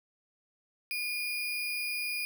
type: tone with sample-and-hold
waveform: sine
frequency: 2428 Hz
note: D#7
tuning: 43 cents flat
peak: -31 dBFS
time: 0.91-2.25 s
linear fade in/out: 0 ms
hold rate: 7350 Hz
effects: none